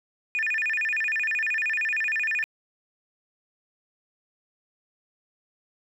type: tone with vibrato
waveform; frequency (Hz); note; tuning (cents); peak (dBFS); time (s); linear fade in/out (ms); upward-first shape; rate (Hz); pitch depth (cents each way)
sine; 2093; C7; 0; -22; 0.35-2.44; 0; square; 13; 280
effects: tanh soft clip ceiling -20 dBFS + 10-bit